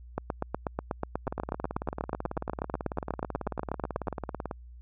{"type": "two click trains", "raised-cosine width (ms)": 1, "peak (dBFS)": [-19, -15], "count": [60, 33], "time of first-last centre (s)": [[1.27, 4.512], [0.18, 4.082]], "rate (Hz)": [18.2, 8.2], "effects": ["added 60 Hz sine -45 dBFS peak until 4.81 s"]}